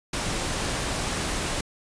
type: noise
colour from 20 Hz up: pink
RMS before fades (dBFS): -28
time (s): 0.13-1.61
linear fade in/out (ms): 5
effects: resampled to 22050 Hz

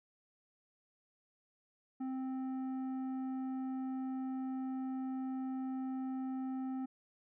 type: tone with tanh clipping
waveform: sine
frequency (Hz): 261.6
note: C4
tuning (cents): 0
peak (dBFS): -38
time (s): 2-6.86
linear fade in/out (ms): 10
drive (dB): 9
effects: none

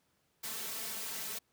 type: noise with comb filter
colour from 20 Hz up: white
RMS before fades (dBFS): -40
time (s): 0.43-1.39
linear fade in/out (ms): 10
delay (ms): 4.5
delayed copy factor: +0.95
effects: pink hiss -75 dBFS RMS until 1.52 s + high-pass 80 Hz 12 dB/octave

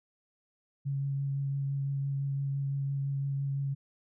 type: tone with vibrato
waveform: sine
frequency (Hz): 138.59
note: C#3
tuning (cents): 0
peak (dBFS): -29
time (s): 0.85-3.75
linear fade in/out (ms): 20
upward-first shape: triangle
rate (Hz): 5.9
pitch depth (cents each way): 14
effects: none

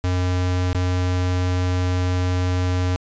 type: tone with dropouts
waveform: square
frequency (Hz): 90.6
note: F#2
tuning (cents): -36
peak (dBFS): -19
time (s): 0.04-2.96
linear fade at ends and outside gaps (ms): 0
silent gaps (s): 0.73-0.748
effects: resampled to 16000 Hz

